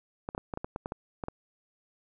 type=clicks; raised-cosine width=1 ms; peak=-20 dBFS; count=11; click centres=0.289 / 0.349 / 0.379 / 0.538 / 0.574 / 0.645 / 0.761 / 0.859 / 0.921 / 1.238 / 1.284 s; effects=none